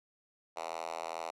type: tone with high-pass filter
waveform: 5% pulse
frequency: 82.41 Hz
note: E2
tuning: in tune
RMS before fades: -40 dBFS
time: 0.56-1.31 s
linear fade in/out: 10 ms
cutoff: 690 Hz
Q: 2
effects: low-pass 9000 Hz 12 dB/octave